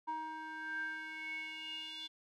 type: tone with band-pass filter sweep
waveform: square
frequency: 315.2 Hz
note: D#4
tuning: 23 cents sharp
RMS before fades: -43 dBFS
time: 0.07-2.08 s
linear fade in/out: 20 ms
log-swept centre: 1000 to 3500 Hz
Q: 8
effects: none